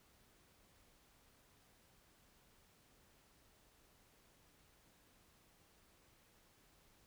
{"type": "silence", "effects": ["pink hiss -70 dBFS RMS until 7.06 s"]}